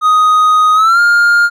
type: tone with pitch glide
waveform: triangle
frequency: 1249 to 1410.1 Hz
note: D#6 to F6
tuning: +6 to +16 cents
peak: -4 dBFS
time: 0.01-1.5 s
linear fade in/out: 50 ms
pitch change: +210 cents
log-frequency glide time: 0.74-1 s
effects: none